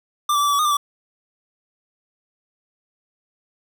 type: tone with pitch steps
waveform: square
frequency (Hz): 1186 / 1156 / 1165 / 1156 / 1140 / 1231 / 1182 / 1151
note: D6 / D6 / D6 / D6 / C#6 / D#6 / D6 / D6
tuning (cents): +17 / -28 / -14 / -28 / +48 / -19 / +11 / -35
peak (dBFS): -17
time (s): 0.29-0.77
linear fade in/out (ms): 5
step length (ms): 60
effects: none